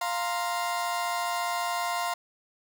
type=chord; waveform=35% pulse; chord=F suspended fourth; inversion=none; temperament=equal; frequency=698.5 / 932.3 / 1046.5 Hz; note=F5 / Bb5 / C6; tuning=0 / 0 / 0 cents; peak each=-29 / -33 / -30 dBFS; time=0.01-2.14 s; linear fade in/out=5 ms; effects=none